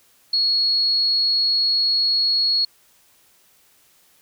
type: tone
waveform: sine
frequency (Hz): 4332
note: C#8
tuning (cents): -41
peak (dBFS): -16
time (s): 0.33-2.65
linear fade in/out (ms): 5
effects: white hiss -57 dBFS RMS until 4.21 s